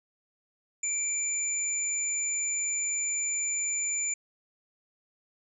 sine tone pair together, 2345 / 7044 Hz, D7 / A8, -3 / +1 cents, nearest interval octave + perfect fifth, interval 1904 cents, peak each -35 / -28 dBFS, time 0.83-4.14 s, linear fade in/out 5 ms, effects none

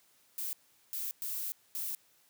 violet noise bursts at uneven times, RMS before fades -37 dBFS, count 4, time 0.38-0.53 / 0.93-1.11 / 1.22-1.52 / 1.75-1.95 s, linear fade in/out 0 ms, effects white hiss -67 dBFS RMS until 2.29 s + high-pass 80 Hz 12 dB/octave

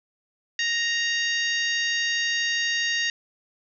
harmonic tone, 932.3 Hz, A#5, in tune, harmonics 2 / 3 / 4 / 5 / 6 / 7, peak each -25 / -29 / -31 / -33 / -35 / -36 dBFS, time 0.59-3.1 s, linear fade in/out 2 ms, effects none

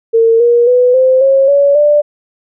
sine tone with pitch steps, 455.2 / 475.4 / 496.4 / 518.4 / 541.3 / 565.3 / 590.3 Hz, A#4 / A#4 / B4 / C5 / C#5 / C#5 / D5, -41 / +34 / +9 / -16 / -41 / +34 / +9 cents, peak -5 dBFS, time 0.13-2.02 s, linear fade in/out 20 ms, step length 270 ms, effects none

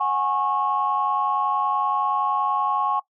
sine chord, F# suspended second, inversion none, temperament equal with one note detuned, 740 / 830.6 / 1093.5 Hz, F#5 / G#5 / C#6, 0 / 0 / -24 cents, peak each -28 / -24 / -22 dBFS, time 0-3 s, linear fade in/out 10 ms, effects noise-tail reverb RT60 0.1 s tail -19 dB re dry + tanh soft clip ceiling -11 dBFS

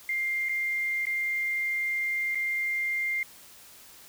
sine tone with dropouts, 2100 Hz, C7, 6 cents sharp, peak -26 dBFS, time 0.09-3.23 s, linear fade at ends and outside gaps 2 ms, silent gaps 0.487-0.493 / 1.054-1.068 / 2.348-2.354 s, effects white hiss -51 dBFS RMS until 4.08 s

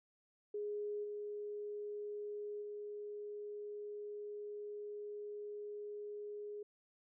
sine tone with level steps, 415.3 Hz, G#4, in tune, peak -38 / -41 / -43 dBFS, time 0.54-6.63 s, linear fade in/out 5 ms, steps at 1.03 / 2.61 s, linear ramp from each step 20 ms, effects none

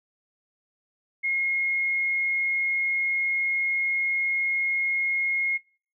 sine tone, 2153 Hz, C7, 49 cents sharp, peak -23 dBFS, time 1.23-5.58 s, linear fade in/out 20 ms, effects noise-tail reverb RT60 0.4 s tail -20 dB re dry

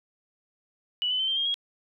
sine tone with pitch steps, 2953 / 3019 / 3086 / 3154 / 3224 / 3296 Hz, F#7 / F#7 / G7 / G7 / G7 / G#7, -4 / +34 / -28 / +10 / +48 / -14 cents, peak -24 dBFS, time 1.02-1.542 s, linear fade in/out 0 ms, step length 87 ms, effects none

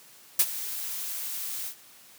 blue noise with ADSR envelope, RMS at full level -18 dBFS, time 0.39-1.75 s, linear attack 7 ms, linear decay 49 ms, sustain -16 dB, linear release 84 ms, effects white hiss -53 dBFS RMS until 2.18 s + high-pass 100 Hz 12 dB/octave

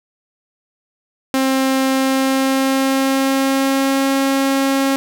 sawtooth tone with pitch glide, 265.5 to 271.7 Hz, C4 to C#4, +25 to -35 cents, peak -10 dBFS, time 1.34-4.96 s, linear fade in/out 0 ms, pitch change +40 cents, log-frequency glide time 1.88-4.09 s, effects none

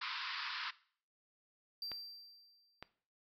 pink band-pass noise, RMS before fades -42 dBFS, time 0.01-0.71 s, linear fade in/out 10 ms, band 960 to 5100 Hz, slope 96 dB/octave
triangle tone with exponential decay, 4700 Hz, D8, 1 cent sharp, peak -38 dBFS, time 1.82-2.88 s, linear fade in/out 2 ms, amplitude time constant 230 ms
clicks, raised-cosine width 0.3 ms, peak -29 dBFS, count 2, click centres 1.917 / 2.826 s
effects noise-tail reverb RT60 0.5 s tail -19 dB re dry

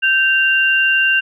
sine tone pair together, 1558 / 2776 Hz, G6 / F7, -11 / -11 cents, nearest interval minor seventh, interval 1000 cents, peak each -14 dBFS, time 0.02-1.21 s, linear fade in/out 20 ms, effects none

